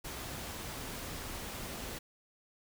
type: noise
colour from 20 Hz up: pink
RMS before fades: -42 dBFS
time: 0.04-1.99 s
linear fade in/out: 10 ms
effects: none